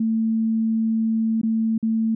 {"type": "tone with dropouts", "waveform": "sine", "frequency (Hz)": 223.3, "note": "A3", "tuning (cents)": 26, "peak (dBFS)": -18, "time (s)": [0, 2.15], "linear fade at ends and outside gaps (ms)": 5, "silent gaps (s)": [[1.415, 1.432], [1.78, 1.827]], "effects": []}